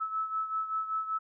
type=beating tone pair; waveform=sine; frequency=1302 / 1307.2 Hz; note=E6 / E6; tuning=-22 / -15 cents; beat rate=5.2 Hz; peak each=-31 / -37 dBFS; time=0-1.19 s; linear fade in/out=20 ms; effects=none